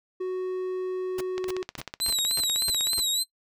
triangle tone, 370 Hz, F#4, in tune, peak -25 dBFS, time 0.2-1.63 s, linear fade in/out 10 ms
pink noise bursts, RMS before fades -36 dBFS, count 7, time 1.18-3.003 s, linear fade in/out 5 ms, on 29 ms, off 270 ms
click train, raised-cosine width 0.2 ms, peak -17 dBFS, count 26, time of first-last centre 1.38-2.933 s, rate 16.1 Hz
25% pulse tone with vibrato, 3951 Hz, B7, in tune, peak -19 dBFS, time 2-3.24 s, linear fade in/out 20 ms, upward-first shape sine, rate 3.4 Hz, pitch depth 85 cents each way
effects noise-tail reverb RT60 0.1 s tail -20 dB re dry

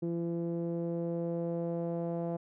sawtooth tone with low-pass filter sweep, 169.4 Hz, E3, 48 cents sharp, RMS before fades -34 dBFS, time 0.02-2.37 s, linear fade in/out 10 ms, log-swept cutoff 390 to 630 Hz, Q 3.1, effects none

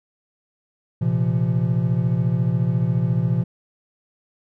triangle chord, Bb suspended second, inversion none, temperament equal with one note detuned, 116.54 / 130.81 / 170.43 Hz, Bb2 / C3 / F3, 0 / 0 / -42 cents, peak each -20 dBFS, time 1.01-3.44 s, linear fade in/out 10 ms, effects none

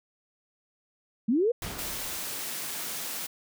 sine linear sweep, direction up, 203.9 to 500 Hz, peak -21 dBFS, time 1.28-1.52 s, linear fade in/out 10 ms
pink noise with exponential decay, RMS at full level -34 dBFS, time 1.62-2.87 s, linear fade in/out 2 ms, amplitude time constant 270 ms
white high-pass noise, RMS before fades -35 dBFS, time 1.78-3.27 s, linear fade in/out 10 ms, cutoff 120 Hz, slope 48 dB/octave
effects none

